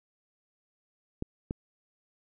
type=clicks; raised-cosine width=3 ms; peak=-19 dBFS; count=2; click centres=1.224 / 1.509 s; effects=none